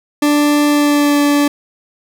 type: tone with pitch glide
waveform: 40% pulse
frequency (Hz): 293.7 to 289.2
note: D4 to D4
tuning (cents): 0 to -27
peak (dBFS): -9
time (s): 0.22-1.48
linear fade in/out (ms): 5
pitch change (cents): -27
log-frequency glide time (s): 0.67-1.2
effects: none